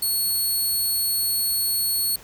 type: tone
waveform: 5% pulse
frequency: 4360 Hz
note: C#8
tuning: 29 cents flat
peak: -14 dBFS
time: 0.02-2.16 s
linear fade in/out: 5 ms
effects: pink hiss -46 dBFS RMS until 2.23 s